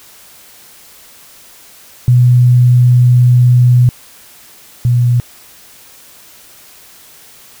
sine tone pair in turn, 123.47 / 121.63 Hz, B2 / B2, 0 / -26 cents, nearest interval unison, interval 26 cents, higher first, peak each -4 / -7 dBFS, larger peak first, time 2.08-3.89 / 4.85-5.2 s, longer first, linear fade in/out 0 ms, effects white hiss -40 dBFS RMS until 7.6 s

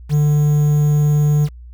triangle tone with quantisation, 148.4 Hz, D3, 18 cents sharp, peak -9 dBFS, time 0.09-1.49 s, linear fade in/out 50 ms, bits 6, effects added 60 Hz sine -34 dBFS peak until 1.73 s

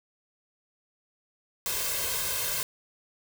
white noise with comb filter, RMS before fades -30 dBFS, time 1.66-2.63 s, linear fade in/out 0 ms, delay 1.9 ms, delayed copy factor +0.95, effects none

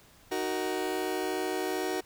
30% pulse chord, D# minor, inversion none, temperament just, 311.1 / 373.4 / 466.7 Hz, D#4 / F#4 / A#4, 0 / +16 / +2 cents, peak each -33 / -29 / -34 dBFS, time 0.31-2.01 s, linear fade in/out 10 ms, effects pink hiss -58 dBFS RMS until 2.05 s

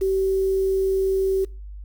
sine tone with quantisation, 383.9 Hz, G4, 36 cents flat, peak -18 dBFS, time 0.01-1.45 s, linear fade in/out 10 ms, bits 7, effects noise-tail reverb RT60 0.3 s tail -23 dB re dry + added 50 Hz sine -34 dBFS peak until 1.84 s

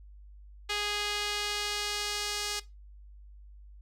sawtooth tone with band-pass filter sweep, 414 Hz, G#4, 5 cents flat, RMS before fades -33 dBFS, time 0.69-2.6 s, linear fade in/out 10 ms, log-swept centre 3400 to 5300 Hz, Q 1.2, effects noise-tail reverb RT60 0.2 s tail -17 dB re dry + added 50 Hz sine -48 dBFS peak until 3.81 s

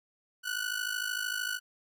sawtooth ring-modulated tone, 1480 Hz, F#6, in tune, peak -25 dBFS, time 0.43-1.6 s, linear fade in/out 50 ms, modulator 26.6 Hz, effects none

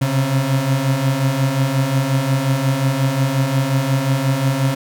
35% pulse beating tone pair, 130.81 / 136.41 Hz, C3 / C#3, 0 / -27 cents, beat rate 5.6 Hz, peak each -19 / -15 dBFS, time 0.01-4.75 s, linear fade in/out 10 ms, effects none

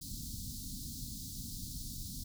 pink band-stop noise, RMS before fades -43 dBFS, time 0.01-2.24 s, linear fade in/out 10 ms, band 270 to 4000 Hz, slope 48 dB/octave, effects none

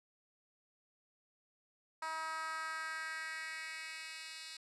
10% pulse tone with high-pass filter sweep, 319.2 Hz, D#4, 44 cents sharp, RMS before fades -43 dBFS, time 2.02-4.57 s, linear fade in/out 5 ms, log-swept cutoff 1000 to 3300 Hz, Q 2.5, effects resampled to 24000 Hz

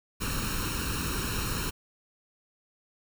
pink noise with comb filter, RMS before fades -31 dBFS, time 0.2-1.71 s, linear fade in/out 20 ms, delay 0.73 ms, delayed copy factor +0.8, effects none

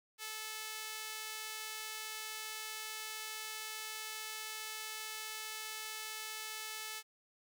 sawtooth tone with high-pass filter, 435.3 Hz, A4, 19 cents flat, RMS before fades -44 dBFS, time 0.18-7.03 s, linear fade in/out 50 ms, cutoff 1900 Hz, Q 0.56, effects none

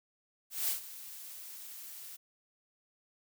blue noise with ADSR envelope, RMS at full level -31 dBFS, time 0.5-2.17 s, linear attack 180 ms, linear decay 120 ms, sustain -16 dB, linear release 18 ms, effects none

